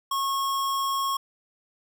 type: tone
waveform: square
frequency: 1092 Hz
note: C#6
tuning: 26 cents flat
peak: -25 dBFS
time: 0.11-1.17 s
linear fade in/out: 5 ms
effects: none